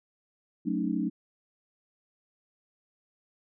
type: chord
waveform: sine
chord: D# half-diminished seventh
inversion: first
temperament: equal with one note detuned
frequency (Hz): 185 / 220 / 277.2 / 308.4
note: F#3 / A3 / C#4 / D#4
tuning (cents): 0 / 0 / 0 / -15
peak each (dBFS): -32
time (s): 0.65-1.1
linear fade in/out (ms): 20
effects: none